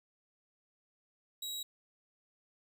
sawtooth tone, 3850 Hz, B7, 45 cents flat, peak -35 dBFS, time 1.42-1.63 s, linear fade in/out 5 ms, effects none

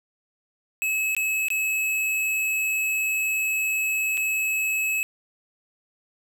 square tone with dropouts, 2583 Hz, E7, 36 cents flat, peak -23 dBFS, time 0.82-5.03 s, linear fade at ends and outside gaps 0 ms, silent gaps 1.149-1.166 / 1.484-1.503 / 4.172-4.176 s, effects none

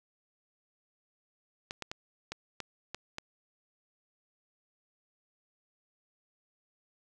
clicks, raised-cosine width 0.2 ms, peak -20 dBFS, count 7, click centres 1.709 / 1.823 / 1.915 / 2.32 / 2.603 / 2.946 / 3.184 s, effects none

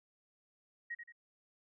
sine tone with echo, 1888 Hz, A#6, 22 cents sharp, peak -38 dBFS, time 0.9-0.95 s, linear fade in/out 10 ms, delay 87 ms, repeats 2, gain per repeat -7 dB, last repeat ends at 1.124 s, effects none

